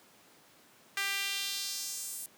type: tone with high-pass filter sweep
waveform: sawtooth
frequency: 395.5 Hz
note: G4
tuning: 15 cents sharp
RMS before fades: -36 dBFS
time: 0.97-2.26 s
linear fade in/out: 2 ms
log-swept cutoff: 1800 to 10000 Hz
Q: 1.7
effects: pink hiss -60 dBFS RMS until 2.37 s + high-pass 200 Hz 12 dB/octave